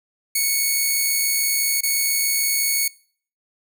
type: tone with dropouts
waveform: 5% pulse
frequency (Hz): 2217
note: C#7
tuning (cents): 0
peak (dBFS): -8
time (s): 0.35-2.88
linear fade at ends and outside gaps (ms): 5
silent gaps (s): 1.808-1.832
effects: noise-tail reverb RT60 0.5 s tail -23 dB re dry